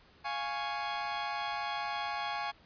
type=chord; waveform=sawtooth; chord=Db major; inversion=first; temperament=equal; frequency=698.5 / 830.6 / 1108.7 Hz; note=F5 / Ab5 / Db6; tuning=0 / 0 / 0 cents; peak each=-37 / -32 / -35 dBFS; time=0.24-2.52 s; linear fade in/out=20 ms; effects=pink hiss -61 dBFS RMS until 2.65 s + resampled to 11025 Hz